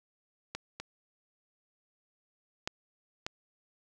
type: clicks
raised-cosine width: 0.2 ms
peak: -19 / -22 / -15 / -17 dBFS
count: 4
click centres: 0.55 / 0.8 / 2.675 / 3.265 s
effects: none